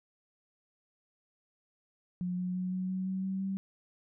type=tone with pitch steps; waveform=sine; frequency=179.5 / 181.38 / 183.27 / 185.19 / 187.12 / 189.08 / 191.05 / 193.05 Hz; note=F3 / F#3 / F#3 / F#3 / F#3 / F#3 / G3 / G3; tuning=+48 / -34 / -16 / +2 / +20 / +38 / -44 / -26 cents; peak=-31 dBFS; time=2.21-3.57 s; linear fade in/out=0 ms; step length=170 ms; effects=none